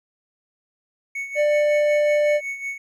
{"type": "tone with tremolo", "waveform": "triangle", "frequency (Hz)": 2217, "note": "C#7", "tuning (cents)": 0, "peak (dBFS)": -23, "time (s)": [1.15, 2.78], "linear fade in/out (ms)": 5, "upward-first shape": "sine", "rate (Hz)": 5.4, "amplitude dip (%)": 65}
{"type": "tone", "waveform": "triangle", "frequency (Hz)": 593, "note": "D5", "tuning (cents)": 17, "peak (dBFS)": -14, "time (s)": [1.35, 2.41], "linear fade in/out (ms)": 50}
{"effects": []}